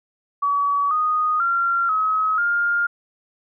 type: tone with pitch steps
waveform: sine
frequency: 1137 / 1240 / 1377 / 1277 / 1408 Hz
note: C#6 / D#6 / F6 / D#6 / F6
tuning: +44 / -6 / -25 / +45 / +14 cents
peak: -17 dBFS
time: 0.42-2.87 s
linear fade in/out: 10 ms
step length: 490 ms
effects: none